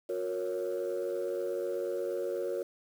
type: chord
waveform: sine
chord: F# major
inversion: none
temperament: equal with one note detuned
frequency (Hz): 362.2 / 466.2 / 554.4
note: F#4 / A#4 / C#5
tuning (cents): -37 / 0 / 0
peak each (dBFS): -34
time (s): 0.09-2.63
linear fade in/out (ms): 5
effects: tanh soft clip ceiling -26 dBFS + 9-bit